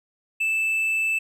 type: tone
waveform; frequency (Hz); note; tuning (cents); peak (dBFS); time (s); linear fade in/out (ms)
triangle; 2637; E7; 0; -19; 0.4-1.19; 10
effects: none